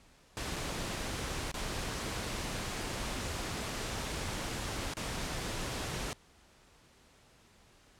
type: noise with dropouts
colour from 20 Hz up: pink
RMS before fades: -37 dBFS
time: 0.37-6.13 s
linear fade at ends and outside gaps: 0 ms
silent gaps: 0.56-0.564 / 1.515-1.542 / 4.937-4.969 s
effects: pink hiss -62 dBFS RMS until 7.99 s + low-pass 9000 Hz 12 dB/octave